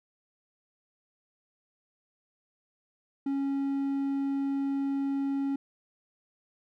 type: tone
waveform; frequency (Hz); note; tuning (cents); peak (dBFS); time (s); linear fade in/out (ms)
triangle; 275.9; C#4; -8; -25; 3.26-5.56; 5
effects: none